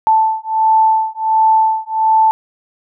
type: beating tone pair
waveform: sine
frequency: 880 / 881.4 Hz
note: A5 / A5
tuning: 0 / +3 cents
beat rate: 1.4 Hz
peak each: -13 dBFS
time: 0.07-2.31 s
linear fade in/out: 0 ms
effects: none